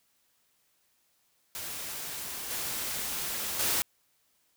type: noise with level steps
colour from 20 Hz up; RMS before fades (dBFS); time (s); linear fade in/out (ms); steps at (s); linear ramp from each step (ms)
white; -38 / -34 / -28; 1.55-3.82; 0; 2.5 / 3.59; 5
effects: white hiss -71 dBFS RMS until 4.56 s